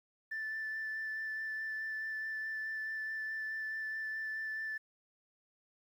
sine tone with vibrato, 1760 Hz, A6, in tune, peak -35 dBFS, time 0.31-4.78 s, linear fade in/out 10 ms, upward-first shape sine, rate 4.7 Hz, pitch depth 11 cents each way, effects tanh soft clip ceiling -33 dBFS + 11-bit

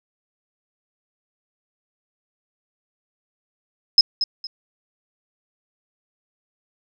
sine tone with echo, 5130 Hz, E8, 48 cents flat, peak -7 dBFS, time 3.98-4.01 s, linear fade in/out 2 ms, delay 230 ms, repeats 2, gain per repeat -11 dB, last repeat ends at 4.47 s, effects none

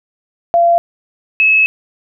sine tone pair in turn, 685 / 2586 Hz, F5 / E7, -34 / -34 cents, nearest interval octave + major seventh, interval 2300 cents, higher second, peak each -7 dBFS, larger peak neither, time 0.54-0.78 / 1.4-1.66 s, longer second, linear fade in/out 0 ms, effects none

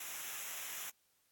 white noise with comb filter, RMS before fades -44 dBFS, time 0-0.9 s, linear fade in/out 5 ms, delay 0.22 ms, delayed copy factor -0.75, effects white hiss -75 dBFS RMS until 1.31 s + AAC 64 kbps

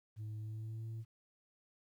sine tone with pitch glide, 107.7 to 112.34 Hz, A2 to A2, -37 to +36 cents, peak -38 dBFS, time 0.16-1.05 s, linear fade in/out 50 ms, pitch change +73 cents, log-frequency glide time 0.38-0.85 s, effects tanh soft clip ceiling -40 dBFS + 12-bit

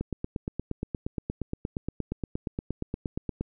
click train, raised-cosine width 3 ms, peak -17 dBFS, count 30, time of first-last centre 0.01-3.41 s, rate 8.53 Hz, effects none

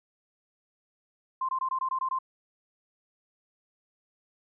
sine tone bursts, 1046.5 Hz, C6, in tune, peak -26 dBFS, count 8, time 1.41-2.188 s, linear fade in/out 5 ms, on 78 ms, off 22 ms, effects none

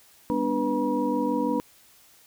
sine tone cluster, 203.8 / 249.1 / 295.2 / 490.1 / 959 Hz, G#3 / B3 / D4 / B4 / A#5, -32 / +15 / +9 / -13 / +49 cents, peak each -33 / -28 / -27 / -29 / -30 dBFS, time 0.3-1.6 s, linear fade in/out 0 ms, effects white hiss -56 dBFS RMS until 2.26 s

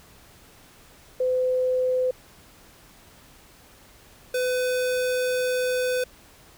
sine / square tone pair in turn, 509 / 503.2 Hz, C5 / B4, -48 / +32 cents, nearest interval unison, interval 20 cents, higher first, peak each -20 / -23 dBFS, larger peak first, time 1.2-2.11 / 4.34-6.04 s, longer second, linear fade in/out 5 ms, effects pink hiss -52 dBFS RMS until 6.57 s

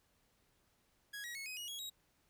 sawtooth tone with pitch steps, 1661.2 / 1908.2 / 2192 / 2518 / 2892 / 3322 / 3816 Hz, G#6 / A#6 / C#7 / D#7 / F#7 / G#7 / A#7, 0 / +40 / -20 / +20 / -40 / 0 / +40 cents, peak -40 dBFS, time 1.13-1.9 s, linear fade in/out 10 ms, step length 110 ms, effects pink hiss -75 dBFS RMS until 2.29 s

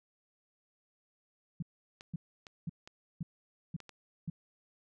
sine tone bursts, 164.81 Hz, E3, in tune, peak -33 dBFS, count 6, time 1.6-4.3 s, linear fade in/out 5 ms, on 25 ms, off 510 ms
clicks, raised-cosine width 0.2 ms, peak -31 dBFS, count 5, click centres 2.009 / 2.468 / 2.875 / 3.803 / 3.893 s
effects none

